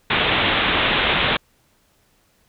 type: low-pass noise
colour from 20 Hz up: white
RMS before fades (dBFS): -19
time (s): 0.1-1.37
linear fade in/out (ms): 5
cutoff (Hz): 3700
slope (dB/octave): 96
effects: pink hiss -61 dBFS RMS until 2.48 s